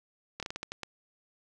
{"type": "slowing click train", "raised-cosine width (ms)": 0.2, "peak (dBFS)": -19, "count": 8, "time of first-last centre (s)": [0.4, 0.833], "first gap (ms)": 27, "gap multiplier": 1.27, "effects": []}